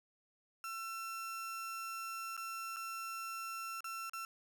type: tone with dropouts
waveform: 35% pulse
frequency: 1350 Hz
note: E6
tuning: 41 cents sharp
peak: -39 dBFS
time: 0.64-4.25 s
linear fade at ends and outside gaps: 1 ms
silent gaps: 2.367-2.376 / 2.762-2.767 / 3.806-3.843 / 4.096-4.134 s
effects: 11-bit